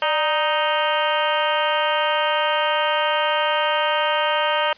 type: harmonic tone with a mistuned harmonic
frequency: 311.5 Hz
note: D#4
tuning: 2 cents sharp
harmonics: 2 / 3 / 4 / 5 / 6 / 7 / 8 / 9 / 10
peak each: -23 / -23 / -26 / -27 / -31 / -33 / -33 / -29 / -28 dBFS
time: 0.02-4.73 s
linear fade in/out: 2 ms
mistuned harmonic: 2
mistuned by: -76 cents
effects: white hiss -48 dBFS RMS until 4.77 s + resampled to 11025 Hz